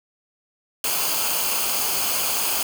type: noise with comb filter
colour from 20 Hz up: white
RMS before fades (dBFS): -23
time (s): 0.84-2.63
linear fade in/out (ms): 2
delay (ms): 0.53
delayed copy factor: -0.6
effects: none